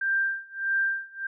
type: tone with tremolo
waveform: sine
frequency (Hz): 1581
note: G6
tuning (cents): +14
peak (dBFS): -21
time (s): 0.01-1.27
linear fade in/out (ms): 5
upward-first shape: sine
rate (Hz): 1.6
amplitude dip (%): 95
effects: none